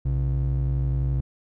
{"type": "ring-modulated tone", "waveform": "triangle", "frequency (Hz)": 97.1, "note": "G2", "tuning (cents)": -16, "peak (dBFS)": -16, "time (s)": [0.05, 1.21], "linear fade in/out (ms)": 10, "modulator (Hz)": 35.9, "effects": []}